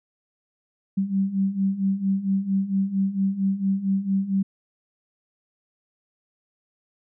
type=beating tone pair; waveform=sine; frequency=191.6 / 196 Hz; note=G3 / G3; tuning=-39 / 0 cents; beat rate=4.4 Hz; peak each=-26 / -22 dBFS; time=0.97-4.43 s; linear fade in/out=10 ms; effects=none